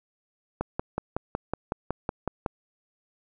click train, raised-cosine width 1 ms, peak -13 dBFS, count 11, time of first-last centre 0.61-2.462 s, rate 5.4 Hz, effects none

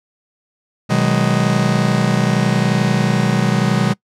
45% pulse chord, G# minor seventh, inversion first, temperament just, 124.59 / 155.74 / 186.89 / 207.7 Hz, B2 / D#3 / F#3 / G#3, +16 / +2 / +18 / 0 cents, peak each -19 dBFS, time 0.89-3.94 s, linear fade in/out 20 ms, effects noise-tail reverb RT60 0.1 s tail -23 dB re dry + low-pass 8000 Hz 12 dB/octave

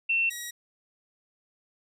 sine / 10% pulse tone pair in turn, 2700 / 1909.2 Hz, E7 / A#6, +41 / +41 cents, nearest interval tritone, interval 600 cents, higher first, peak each -22 / -26 dBFS, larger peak first, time 0.09-0.3 / 0.3-0.51 s, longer neither, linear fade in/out 10 ms, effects none

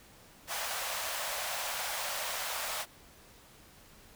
pink high-pass noise, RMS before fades -36 dBFS, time 0.47-2.86 s, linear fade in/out 50 ms, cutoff 560 Hz, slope 48 dB/octave, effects pink hiss -57 dBFS RMS until 4.15 s

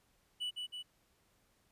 triangle tone with echo, 2960 Hz, F#7, in tune, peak -34 dBFS, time 0.4-0.51 s, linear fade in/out 20 ms, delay 160 ms, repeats 2, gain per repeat -3 dB, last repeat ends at 0.83 s, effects pink hiss -73 dBFS RMS until 1.71 s + resampled to 32000 Hz

